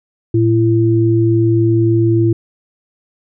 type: tone pair together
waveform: sine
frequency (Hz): 113.5 / 337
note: A#2 / E4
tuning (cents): -46 / +38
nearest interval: octave + perfect fifth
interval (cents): 1884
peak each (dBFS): -12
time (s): 0.34-2.33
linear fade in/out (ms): 5
effects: none

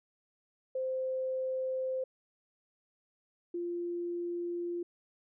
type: tone pair in turn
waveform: sine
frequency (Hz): 520 / 347.1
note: C5 / F4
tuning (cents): -11 / -11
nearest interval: perfect fifth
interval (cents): 700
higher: first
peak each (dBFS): -31 / -33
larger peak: first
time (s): 0.75-2.04 / 3.54-4.83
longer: neither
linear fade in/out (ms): 5
effects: none

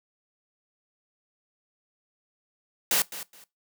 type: noise with echo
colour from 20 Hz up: white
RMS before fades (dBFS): -23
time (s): 2.91-3.02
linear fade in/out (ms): 2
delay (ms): 210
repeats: 2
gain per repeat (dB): -14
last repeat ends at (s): 3.44
effects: noise-tail reverb RT60 0.2 s tail -20 dB re dry + high-pass 150 Hz 12 dB/octave

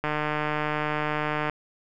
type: click train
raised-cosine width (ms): 0.5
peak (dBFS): -12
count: 221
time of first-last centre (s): 0.04-1.497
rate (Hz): 151
effects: none

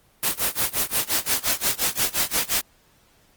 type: noise with tremolo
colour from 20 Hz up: white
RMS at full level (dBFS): -20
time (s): 0.23-2.61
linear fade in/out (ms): 0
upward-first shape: sine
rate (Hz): 5.7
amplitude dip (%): 95
effects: pink hiss -59 dBFS RMS until 3.36 s + Opus 24 kbps

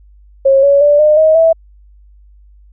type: tone with pitch steps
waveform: sine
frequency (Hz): 542 / 562.7 / 584.3 / 606.6 / 629.8 / 653.9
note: C#5 / C#5 / D5 / D#5 / D#5 / E5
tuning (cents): -39 / +26 / -9 / -44 / +21 / -14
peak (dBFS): -5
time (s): 0.45-1.53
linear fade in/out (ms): 10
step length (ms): 180
effects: added 50 Hz sine -40 dBFS peak until 2.72 s

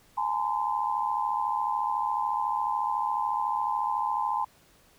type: tone cluster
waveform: sine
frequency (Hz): 840 / 914 / 1024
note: G#5 / A#5 / C6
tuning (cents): +19 / -34 / -38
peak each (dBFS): -30 / -31 / -29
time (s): 0.17-4.45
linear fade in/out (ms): 10
effects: pink hiss -60 dBFS RMS until 4.98 s

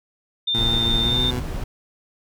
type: tone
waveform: sine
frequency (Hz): 3606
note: A7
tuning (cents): +42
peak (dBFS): -19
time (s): 0.47-1.31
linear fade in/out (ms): 10
type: tone with pitch glide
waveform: 20% pulse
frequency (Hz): 115.2 to 124.18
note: A#2 to B2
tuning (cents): -20 to +10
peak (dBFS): -20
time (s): 0.54-1.4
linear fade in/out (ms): 10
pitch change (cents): +130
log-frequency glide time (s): 1.02-1.17
type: noise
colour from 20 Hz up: brown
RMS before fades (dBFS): -26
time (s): 0.58-1.64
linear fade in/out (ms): 5
effects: none

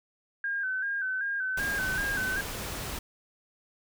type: tone with vibrato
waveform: sine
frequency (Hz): 1568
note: G6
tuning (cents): 0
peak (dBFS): -28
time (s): 0.44-2.41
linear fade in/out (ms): 2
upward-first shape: square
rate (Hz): 2.6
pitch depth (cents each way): 52
type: noise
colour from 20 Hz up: pink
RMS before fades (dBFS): -36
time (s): 1.57-2.99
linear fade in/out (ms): 5
effects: none

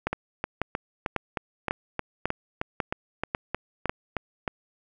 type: two click trains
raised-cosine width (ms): 0.5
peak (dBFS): -10 / -12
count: 8 / 15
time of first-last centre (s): 0.07-3.895 / 0.13-4.478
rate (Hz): 1.83 / 3.22
effects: none

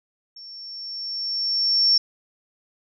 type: tone with level ramp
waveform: sine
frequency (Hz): 5450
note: F8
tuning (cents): -43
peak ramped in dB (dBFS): -39 to -13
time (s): 0.36-1.98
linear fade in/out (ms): 5
effects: none

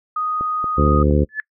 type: tone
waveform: sine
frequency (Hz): 1244.5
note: D#6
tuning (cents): 0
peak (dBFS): -19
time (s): 0.16-1.03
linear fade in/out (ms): 5
type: click train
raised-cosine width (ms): 2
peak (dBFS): -17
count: 4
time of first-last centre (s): 0.41-1.108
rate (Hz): 4.3
type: harmonic tone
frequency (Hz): 73.42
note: D2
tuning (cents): 0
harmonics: 1 / 2 / 3 / 4 / 5 / 6 / 7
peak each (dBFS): -16 / -19 / -21 / -22 / -23 / -24 / -24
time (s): 0.77-1.25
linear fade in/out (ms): 20
type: tone with exponential growth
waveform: sine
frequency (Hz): 1729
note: A6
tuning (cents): -31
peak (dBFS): -16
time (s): 1.29-1.4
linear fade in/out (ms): 1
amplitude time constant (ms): 23
effects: noise-tail reverb RT60 0.1 s tail -24 dB re dry

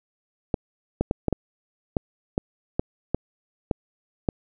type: clicks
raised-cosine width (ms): 2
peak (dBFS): -8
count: 11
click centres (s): 0.542 / 1.01 / 1.111 / 1.283 / 1.327 / 1.968 / 2.379 / 2.795 / 3.146 / 3.712 / 4.288
effects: none

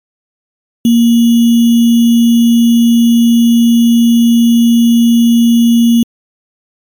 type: tone with sample-and-hold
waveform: sine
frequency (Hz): 233.6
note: A#3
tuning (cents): +4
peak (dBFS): -4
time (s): 0.85-6.03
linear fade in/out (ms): 2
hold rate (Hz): 3150
effects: MP3 96 kbps

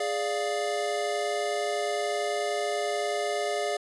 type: chord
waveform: square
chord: D diminished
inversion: second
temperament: equal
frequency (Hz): 415.3 / 587.3 / 698.5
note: Ab4 / D5 / F5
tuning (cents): 0 / 0 / 0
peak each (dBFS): -32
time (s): 0-3.77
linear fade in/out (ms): 5
effects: resampled to 24000 Hz

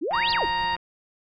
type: exponential two-way sweep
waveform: sine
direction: up then down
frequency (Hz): 267.9 to 4984 to 267.9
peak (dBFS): -24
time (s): 0.01-0.46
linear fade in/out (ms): 20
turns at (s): 0.31
type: click train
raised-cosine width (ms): 0.5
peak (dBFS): -25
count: 117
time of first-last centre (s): 0.11-0.765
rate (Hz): 177
type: harmonic tone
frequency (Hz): 932.3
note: A#5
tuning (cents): 0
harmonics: 1 / 2 / 3 / 4 / 5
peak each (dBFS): -24 / -30 / -34 / -36 / -38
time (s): 0.13-0.76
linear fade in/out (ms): 10
type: noise with tremolo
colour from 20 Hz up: brown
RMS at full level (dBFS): -42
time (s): 0.14-0.75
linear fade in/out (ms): 10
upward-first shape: square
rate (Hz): 6.9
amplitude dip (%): 50
effects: none

